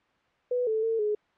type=tone with pitch steps; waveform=sine; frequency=494.2 / 438.8 / 451.4 / 420.7 Hz; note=B4 / A4 / A4 / G#4; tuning=+1 / -5 / +44 / +22 cents; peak=-24 dBFS; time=0.51-1.15 s; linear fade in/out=5 ms; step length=160 ms; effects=white hiss -66 dBFS RMS until 1.37 s + low-pass 2000 Hz 12 dB/octave